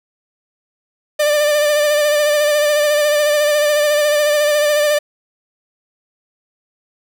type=tone with vibrato; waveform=45% pulse; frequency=594 Hz; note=D5; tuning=20 cents sharp; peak=-12 dBFS; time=1.19-4.99 s; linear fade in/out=10 ms; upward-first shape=sine; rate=14 Hz; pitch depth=31 cents each way; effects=none